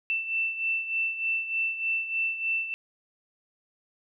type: beating tone pair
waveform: sine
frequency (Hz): 2669 / 2672.3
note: E7 / E7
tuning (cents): +21 / +23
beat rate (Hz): 3.3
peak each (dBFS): -27 / -33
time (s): 0.1-2.74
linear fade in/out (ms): 0
effects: none